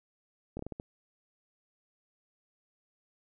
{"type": "slowing click train", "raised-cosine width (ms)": 2, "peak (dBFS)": -25, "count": 6, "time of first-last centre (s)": [0.57, 0.799], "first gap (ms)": 23, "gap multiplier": 1.35, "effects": []}